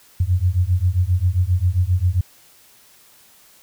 sine beating tone pair, 86.8 / 94.3 Hz, F2 / F#2, -10 / +33 cents, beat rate 7.5 Hz, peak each -18 / -18 dBFS, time 0.2-2.21 s, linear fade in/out 5 ms, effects white hiss -51 dBFS RMS until 3.62 s

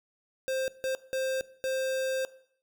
square tone bursts at uneven times, 525 Hz, C5, 6 cents sharp, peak -29 dBFS, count 4, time 0.48-0.68 / 0.84-0.95 / 1.13-1.41 / 1.64-2.25 s, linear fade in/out 0 ms, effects noise-tail reverb RT60 0.6 s tail -18 dB re dry

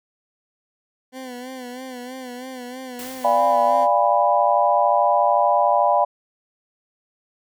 20% pulse tone with vibrato, 253 Hz, B3, 42 cents sharp, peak -27 dBFS, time 1.12-3.88 s, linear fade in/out 50 ms, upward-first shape sine, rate 3.1 Hz, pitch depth 62 cents each way
white noise with exponential decay, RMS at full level -35 dBFS, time 2.99-4.24 s, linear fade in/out 1 ms, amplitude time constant 270 ms
sine chord, D diminished seventh, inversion none, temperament equal with one note detuned, 587.3 / 698.5 / 812.1 / 987.8 Hz, D5 / F5 / Ab5 / Cb6, 0 / 0 / -39 / 0 cents, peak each -20 dBFS, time 3.24-6.05 s, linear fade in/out 10 ms
effects none

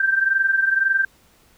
sine tone pair together, 1568 / 1589.9 Hz, G6 / G6, 0 / +24 cents, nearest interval unison, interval 24 cents, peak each -17 / -22 dBFS, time 0-1.05 s, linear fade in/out 5 ms, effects pink hiss -56 dBFS RMS until 1.57 s

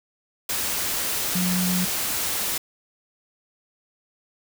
sine tone in noise, 181.8 Hz, F#3, 30 cents flat, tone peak -22 dBFS, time 1.35-1.85 s, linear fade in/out 5 ms, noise white, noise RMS -26 dBFS, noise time 0.49-2.58 s, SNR +1 dB, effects none

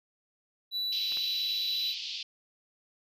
triangle tone, 3951 Hz, B7, in tune, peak -28 dBFS, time 0.71-1.95 s, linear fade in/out 50 ms
white band-pass noise, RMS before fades -38 dBFS, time 0.92-2.23 s, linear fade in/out 5 ms, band 2700 to 4900 Hz, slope 48 dB/octave
clicks, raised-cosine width 0.3 ms, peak -31 / -28 dBFS, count 2, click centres 1.122 / 1.172 s
effects none

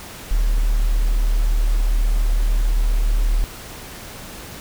triangle tone, 37.67 Hz, D1, 45 cents sharp, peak -10 dBFS, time 0.31-3.44 s, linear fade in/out 0 ms, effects tanh soft clip ceiling -12 dBFS + pink hiss -36 dBFS RMS until 4.6 s

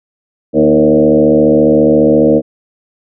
sine tone with frequency modulation, 392 Hz, G4, in tune, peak -5 dBFS, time 0.53-2.42 s, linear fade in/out 50 ms, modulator 74.6 Hz, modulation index 2.5, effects none

